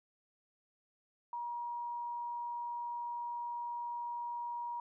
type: tone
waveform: sine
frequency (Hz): 953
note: A#5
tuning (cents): +38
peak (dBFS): -37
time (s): 1.33-4.8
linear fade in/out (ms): 2
effects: none